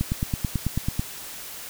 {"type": "click train", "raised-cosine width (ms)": 5, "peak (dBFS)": -11, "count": 10, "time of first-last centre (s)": [0.01, 0.995], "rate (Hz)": 9.14, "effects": ["white hiss -38 dBFS RMS until 1.69 s"]}